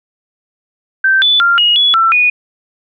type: tone with pitch steps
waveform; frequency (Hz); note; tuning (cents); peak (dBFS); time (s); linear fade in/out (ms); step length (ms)
sine; 1556 / 3478 / 1390 / 2882 / 3394 / 1340 / 2465; G6 / A7 / F6 / F#7 / G#7 / E6 / D#7; -13 / -21 / -9 / -46 / +37 / +28 / -17; -7; 1.04-2.3; 5; 180
effects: none